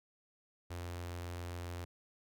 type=tone with notch filter; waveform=sawtooth; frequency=87.31 Hz; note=F2; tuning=in tune; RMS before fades=-43 dBFS; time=0.7-1.85 s; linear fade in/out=10 ms; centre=190 Hz; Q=1.4; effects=none